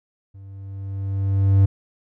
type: tone with level ramp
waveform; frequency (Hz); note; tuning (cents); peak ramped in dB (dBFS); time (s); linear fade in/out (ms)
triangle; 97.7; G2; -5; -37 to -8; 0.34-1.66; 10
effects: none